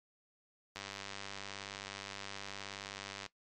click train, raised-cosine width 0.2 ms, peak -25 dBFS, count 249, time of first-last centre 0.76-3.263 s, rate 99.1 Hz, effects noise-tail reverb RT60 0.1 s tail -18 dB re dry + MP3 64 kbps

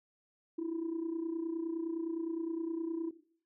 sine tone with amplitude modulation, 329.6 Hz, E4, in tune, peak -29 dBFS, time 0.58-3.11 s, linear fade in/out 10 ms, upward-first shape sine, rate 29.7 Hz, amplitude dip 80%, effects noise-tail reverb RT60 0.5 s tail -17 dB re dry + tanh soft clip ceiling -29 dBFS

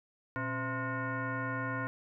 sine tone with frequency modulation, 659.3 Hz, E5, in tune, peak -32 dBFS, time 0.36-1.87 s, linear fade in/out 0 ms, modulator 390 Hz, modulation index 2.8, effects none

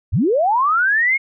sine linear sweep, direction up, 57.4 to 2194 Hz, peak -13 dBFS, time 0.12-1.18 s, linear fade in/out 20 ms, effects none

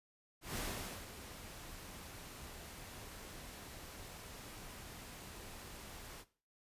pink noise with ADSR envelope, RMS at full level -40 dBFS, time 0.41-6.25 s, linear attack 160 ms, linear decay 480 ms, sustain -11 dB, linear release 54 ms, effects noise-tail reverb RT60 0.4 s tail -17 dB re dry + resampled to 32000 Hz

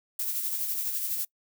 violet noise with tremolo, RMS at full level -29 dBFS, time 0.19-1.25 s, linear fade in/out 5 ms, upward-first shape sine, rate 12 Hz, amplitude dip 40%, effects noise-tail reverb RT60 0.1 s tail -24 dB re dry

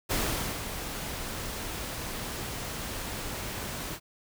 pink noise with ADSR envelope, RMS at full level -28 dBFS, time 0.09-4 s, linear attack 23 ms, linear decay 490 ms, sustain -8 dB, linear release 66 ms, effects none

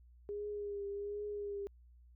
sine tone with vibrato, 408 Hz, G#4, 31 cents flat, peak -38 dBFS, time 0.29-1.67 s, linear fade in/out 0 ms, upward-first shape triangle, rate 1.3 Hz, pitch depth 36 cents each way, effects added 60 Hz sine -58 dBFS peak until 2.15 s

